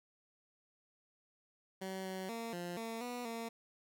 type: tone with pitch steps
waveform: 15% pulse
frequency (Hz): 189.9 / 188.4 / 229.8 / 175.1 / 227.1 / 244.4 / 229.4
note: F#3 / F#3 / A#3 / F3 / A#3 / B3 / A#3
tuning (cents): +45 / +32 / -25 / +5 / -45 / -18 / -28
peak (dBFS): -34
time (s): 1.81-3.49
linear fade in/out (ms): 10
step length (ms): 240
effects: none